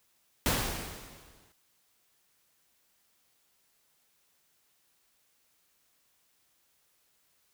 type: noise with exponential decay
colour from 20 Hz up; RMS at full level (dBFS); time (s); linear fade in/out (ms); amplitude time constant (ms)
pink; -26; 0.46-1.52; 0; 230
effects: white hiss -71 dBFS RMS until 7.53 s